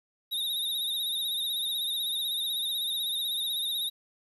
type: tone with vibrato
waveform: square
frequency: 3729 Hz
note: A#7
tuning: in tune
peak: -29 dBFS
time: 0.31-3.9 s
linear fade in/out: 20 ms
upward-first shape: sine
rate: 16 Hz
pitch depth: 65 cents each way
effects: 10-bit